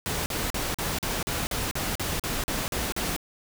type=noise bursts; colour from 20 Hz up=pink; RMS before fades=-29 dBFS; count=13; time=0.06-3.164 s; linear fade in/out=0 ms; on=200 ms; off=42 ms; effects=none